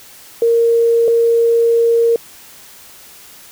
sine tone pair in turn, 464.1 / 464.1 Hz, A#4 / A#4, -8 / -8 cents, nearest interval unison, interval 0 cents, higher neither, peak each -9 dBFS, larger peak neither, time 0.42-1.08 / 1.08-2.16 s, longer second, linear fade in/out 2 ms, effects white hiss -40 dBFS RMS until 3.51 s

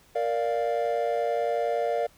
triangle chord, Bb major, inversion none, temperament equal, 466.2 / 587.3 / 698.5 Hz, Bb4 / D5 / F5, 0 / 0 / 0 cents, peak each -26 dBFS, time 0.15-2.07 s, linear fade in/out 10 ms, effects tanh soft clip ceiling -14 dBFS + pink hiss -58 dBFS RMS until 2.17 s

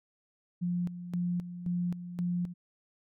sine tone with tremolo, 176.2 Hz, F3, 16 cents sharp, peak -28 dBFS, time 0.61-2.54 s, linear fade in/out 20 ms, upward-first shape square, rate 1.9 Hz, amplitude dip 70%, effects none

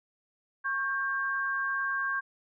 sine tone pair together, 1100 / 1591.1 Hz, C#6 / G6, -14 / +25 cents, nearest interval tritone, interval 639 cents, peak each -33 / -29 dBFS, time 0.64-2.21 s, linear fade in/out 20 ms, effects none

